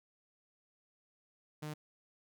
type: tone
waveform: sawtooth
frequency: 151.8 Hz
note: D#3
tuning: 42 cents flat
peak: -36 dBFS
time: 1.62-1.74 s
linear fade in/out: 10 ms
effects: none